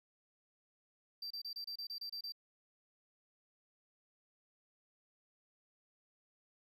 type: tone bursts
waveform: triangle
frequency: 4691 Hz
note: D8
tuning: 3 cents flat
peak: -40 dBFS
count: 10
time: 1.22-2.322 s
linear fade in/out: 5 ms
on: 85 ms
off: 28 ms
effects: none